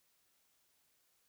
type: silence
effects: white hiss -75 dBFS RMS until 1.28 s